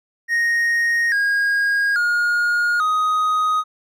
triangle tone with pitch steps, 1864.7 / 1632.7 / 1429.6 / 1251.7 Hz, A#6 / G#6 / F6 / D#6, 0 / -30 / +40 / +10 cents, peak -14 dBFS, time 0.28-3.64 s, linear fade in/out 50 ms, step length 840 ms, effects none

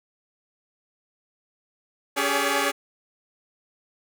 10% pulse tone cluster, 280.2 / 397.3 / 422.7 / 570 Hz, C#4 / G4 / G#4 / C#5, +19 / +23 / +31 / +48 cents, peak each -19 dBFS, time 2.16-2.72 s, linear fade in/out 20 ms, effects none

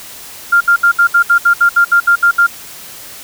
sine tone bursts, 1396.9 Hz, F6, in tune, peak -5 dBFS, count 13, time 0.52-2.468 s, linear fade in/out 10 ms, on 88 ms, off 67 ms, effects white hiss -32 dBFS RMS until 3.23 s

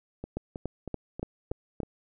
two click trains, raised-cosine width 2 ms, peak -23 / -18 dBFS, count 6 / 6, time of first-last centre 0.24-1.832 / 0.37-1.803 s, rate 3.14 / 3.49 Hz, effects none

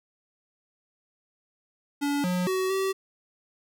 square tone with pitch steps, 285.9 / 180.4 / 375.4 / 384.4 Hz, D4 / F#3 / F#4 / G4, -46 / -44 / +25 / -34 cents, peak -25 dBFS, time 2.01-2.93 s, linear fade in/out 20 ms, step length 230 ms, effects none

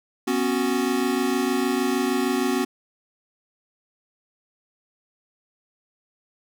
square chord, B suspended second, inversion none, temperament equal with one note detuned, 246.9 / 273.4 / 370 Hz, B3 / C#4 / F#4, 0 / -24 / 0 cents, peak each -26 dBFS, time 0.27-2.65 s, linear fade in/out 10 ms, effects none

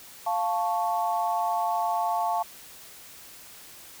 sine chord, F augmented, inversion none, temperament equal, 698.5 / 880 / 1108.7 Hz, F5 / A5 / C#6, 0 / 0 / 0 cents, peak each -27 / -27 / -32 dBFS, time 0.26-2.43 s, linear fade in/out 10 ms, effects white hiss -47 dBFS RMS until 4 s

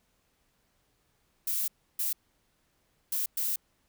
violet noise bursts at uneven times, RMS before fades -30 dBFS, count 4, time 1.47-1.68 / 1.99-2.13 / 3.12-3.26 / 3.37-3.56 s, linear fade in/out 5 ms, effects pink hiss -72 dBFS RMS until 3.88 s

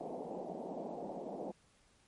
white band-pass noise, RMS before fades -43 dBFS, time 0-1.52 s, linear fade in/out 10 ms, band 170 to 780 Hz, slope 48 dB/octave, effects pink hiss -69 dBFS RMS until 2.07 s + MP3 48 kbps

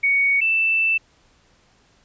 sine tone pair in turn, 2233 / 2655 Hz, C#7 / E7, +12 / +12 cents, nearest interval minor third, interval 300 cents, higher second, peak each -15 / -16 dBFS, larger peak first, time 0.03-0.41 / 0.41-0.98 s, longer second, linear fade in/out 10 ms, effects pink hiss -58 dBFS RMS until 2.04 s + resampled to 16000 Hz

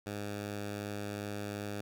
10% pulse tone, 102.7 Hz, G#2, 19 cents flat, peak -29 dBFS, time 0.06-1.81 s, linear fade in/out 5 ms, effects none

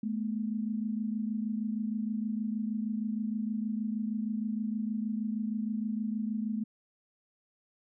sine tone pair together, 213.9 / 240.3 Hz, A3 / B3, -49 / -47 cents, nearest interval major second, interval 202 cents, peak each -31 / -36 dBFS, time 0.03-6.64 s, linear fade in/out 5 ms, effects none

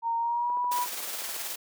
sine tone with pitch glide, 924 to 978.4 Hz, A#5 to B5, -16 to -16 cents, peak -25 dBFS, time 0.02-0.87 s, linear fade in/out 50 ms, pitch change +100 cents, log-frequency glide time 0.17-0.58 s
click train, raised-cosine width 1 ms, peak -29 dBFS, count 13, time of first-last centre 0.5-1.363 s, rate 13.9 Hz
white noise with tremolo, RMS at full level -34 dBFS, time 0.71-1.56 s, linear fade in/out 10 ms, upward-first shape square, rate 19 Hz, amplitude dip 25%
effects high-pass 400 Hz 12 dB/octave

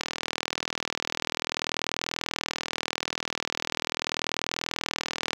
click train, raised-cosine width 0.2 ms, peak -9 dBFS, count 216, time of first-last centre 0.01-5.332 s, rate 40.4 Hz, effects high-pass 150 Hz 12 dB/octave + 7-bit

